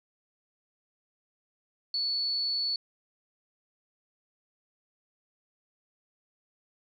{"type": "tone", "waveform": "sine", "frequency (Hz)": 4435, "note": "C#8", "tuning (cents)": 0, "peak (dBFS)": -27, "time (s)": [1.94, 2.76], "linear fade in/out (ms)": 2, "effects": ["11-bit"]}